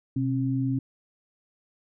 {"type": "tone pair together", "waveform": "sine", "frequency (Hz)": [126.95, 268.7], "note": ["B2", "C4"], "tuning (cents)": [48, 46], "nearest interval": "octave + minor second", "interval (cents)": 1298, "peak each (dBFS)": -26, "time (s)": [0.16, 0.79], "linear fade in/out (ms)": 5, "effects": []}